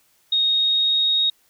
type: tone with pitch glide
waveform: sine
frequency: 3729 to 3751 Hz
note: A#7 to A#7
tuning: 0 to +10 cents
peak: -16 dBFS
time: 0.32-1.3 s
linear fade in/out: 5 ms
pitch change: +10 cents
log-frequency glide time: 0.43-1.12 s
effects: white hiss -61 dBFS RMS until 1.49 s